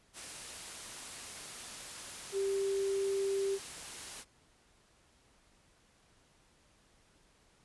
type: tone in noise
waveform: sine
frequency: 392 Hz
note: G4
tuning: in tune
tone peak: -30 dBFS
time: 2.32-3.59 s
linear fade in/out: 50 ms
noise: white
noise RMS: -45 dBFS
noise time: 0.13-4.25 s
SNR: +12 dB
effects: pink hiss -67 dBFS RMS until 7.64 s + resampled to 24000 Hz